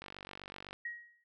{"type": "click train", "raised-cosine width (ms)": 0.3, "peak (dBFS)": -29, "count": 35, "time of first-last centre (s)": [0.02, 0.73], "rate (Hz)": 47.9}
{"type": "tone with exponential decay", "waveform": "sine", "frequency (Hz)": 1895, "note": "A#6", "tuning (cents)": 28, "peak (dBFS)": -35, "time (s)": [0.85, 1.24], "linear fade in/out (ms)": 5, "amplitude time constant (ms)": 84}
{"effects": []}